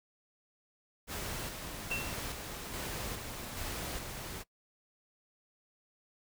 pink noise with tremolo, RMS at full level -39 dBFS, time 1.07-4.44 s, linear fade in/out 50 ms, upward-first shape square, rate 1.2 Hz, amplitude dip 35%
sine tone with exponential decay, 2700 Hz, E7, 41 cents sharp, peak -31 dBFS, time 1.91-2.26 s, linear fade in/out 5 ms, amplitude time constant 76 ms
effects noise-tail reverb RT60 0.1 s tail -21 dB re dry

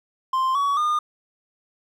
triangle tone with pitch steps, 1046.5 / 1128.1 / 1216.1 Hz, C6 / C#6 / D#6, 0 / +30 / -40 cents, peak -17 dBFS, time 0.33-0.99 s, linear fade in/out 5 ms, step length 220 ms, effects none

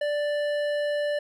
triangle tone with hard clipping, 587.3 Hz, D5, in tune, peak -26 dBFS, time 0.01-1.19 s, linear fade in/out 5 ms, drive 15 dB, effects none

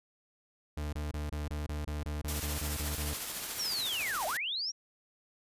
40% pulse tone bursts, 74.6 Hz, D2, 28 cents sharp, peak -33 dBFS, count 13, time 0.77-3.138 s, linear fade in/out 5 ms, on 160 ms, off 24 ms
white noise with tremolo, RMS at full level -36 dBFS, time 2.28-4.37 s, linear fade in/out 2 ms, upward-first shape triangle, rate 14 Hz, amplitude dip 40%
sine linear two-way sweep, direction down then up, 5800 to 587.3 to 5800 Hz, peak -32 dBFS, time 3.58-4.72 s, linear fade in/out 20 ms, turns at 4.26 s
effects resampled to 32000 Hz

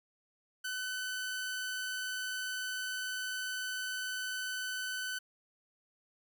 sawtooth tone, 1509 Hz, F#6, 34 cents sharp, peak -32 dBFS, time 0.64-5.19 s, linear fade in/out 10 ms, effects none

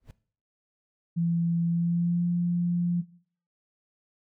brown noise with exponential growth, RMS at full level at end -40 dBFS, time 0-0.11 s, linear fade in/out 1 ms, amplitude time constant 23 ms
sine tone with pitch glide, 169.1 to 174.06 Hz, E3 to F3, +44 to -6 cents, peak -23 dBFS, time 1.16-3.02 s, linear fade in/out 20 ms, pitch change +50 cents, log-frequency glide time 1.67-2.25 s
effects noise-tail reverb RT60 0.5 s tail -18 dB re dry

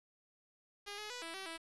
5% pulse tone with pitch steps, 407.6 / 422.6 / 492 / 330.2 / 384.1 / 328.6 Hz, G#4 / G#4 / B4 / E4 / G4 / E4, -32 / +30 / -7 / +3 / -35 / -5 cents, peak -32 dBFS, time 0.86-1.58 s, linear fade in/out 20 ms, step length 120 ms, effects resampled to 24000 Hz + 10-bit

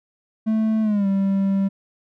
triangle tone with pitch glide, 219.3 to 195.37 Hz, A3 to G3, -6 to -6 cents, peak -15 dBFS, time 0.46-1.69 s, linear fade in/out 20 ms, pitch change -200 cents, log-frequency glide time 0.82-1.07 s, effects none

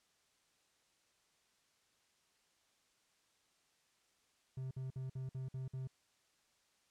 triangle tone bursts, 130.81 Hz, C3, in tune, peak -38 dBFS, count 7, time 4.57-5.874 s, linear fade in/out 5 ms, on 140 ms, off 54 ms, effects white hiss -75 dBFS RMS until 6.9 s + low-pass 8000 Hz 12 dB/octave

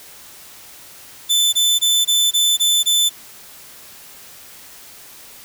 sawtooth tone bursts, 3520 Hz, A7, in tune, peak -10 dBFS, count 7, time 1.29-3.096 s, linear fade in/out 20 ms, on 240 ms, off 21 ms, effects white hiss -41 dBFS RMS until 5.44 s

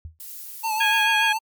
sine tone with exponential decay, 80.1 Hz, E2, 49 cents flat, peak -29 dBFS, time 0.05-0.19 s, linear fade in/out 0 ms, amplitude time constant 29 ms
violet noise, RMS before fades -37 dBFS, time 0.2-1.04 s, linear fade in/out 2 ms
square tone with vibrato, 880 Hz, A5, in tune, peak -23 dBFS, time 0.63-1.39 s, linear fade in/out 20 ms, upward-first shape triangle, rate 6.9 Hz, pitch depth 58 cents each way
harmonic tone, 824 Hz, G#5, 14 cents flat, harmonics 2 / 3 / 4, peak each -21 / -23 / -24 dBFS, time 0.8-1.33 s, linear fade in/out 10 ms
effects MP3 96 kbps

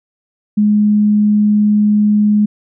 sine tone, 209.3 Hz, G#3, 14 cents sharp, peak -8 dBFS, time 0.57-2.46 s, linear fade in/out 10 ms, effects none

